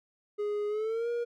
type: tone with pitch glide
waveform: triangle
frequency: 415.3 to 474.3 Hz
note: G#4 to A#4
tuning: 0 to +30 cents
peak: -27 dBFS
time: 0.38-1.25 s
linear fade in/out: 20 ms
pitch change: +230 cents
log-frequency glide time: 0.68-1.09 s
effects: none